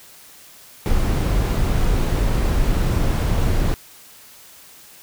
brown noise, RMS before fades -18 dBFS, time 0.86-3.74 s, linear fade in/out 0 ms, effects white hiss -45 dBFS RMS until 5.02 s

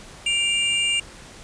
square tone pair together, 2352 / 2804 Hz, D7 / F7, +2 / +6 cents, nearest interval minor third, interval 304 cents, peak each -26 / -21 dBFS, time 0.26-1 s, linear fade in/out 5 ms, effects pink hiss -43 dBFS RMS until 1.43 s + resampled to 22050 Hz

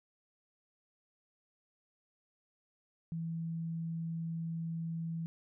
sine tone, 164.8 Hz, E3, in tune, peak -35 dBFS, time 3.12-5.26 s, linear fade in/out 0 ms, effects none

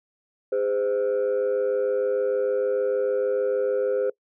sine tone pair together, 407.5 / 514.1 Hz, G#4 / C5, -33 / -31 cents, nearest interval major third, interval 402 cents, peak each -23 / -21 dBFS, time 0.52-4.1 s, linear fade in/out 5 ms, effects noise-tail reverb RT60 0.1 s tail -23 dB re dry + tanh soft clip ceiling -18 dBFS

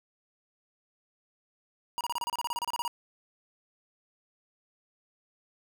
square tone bursts, 955 Hz, A#5, 42 cents sharp, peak -30 dBFS, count 16, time 1.98-2.878 s, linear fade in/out 0 ms, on 28 ms, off 30 ms, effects 10-bit

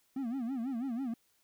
triangle tone with vibrato, 249.6 Hz, B3, 19 cents sharp, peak -31 dBFS, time 0.16-1.14 s, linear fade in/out 5 ms, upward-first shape sine, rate 6.1 Hz, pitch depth 180 cents each way, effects white hiss -72 dBFS RMS until 1.43 s

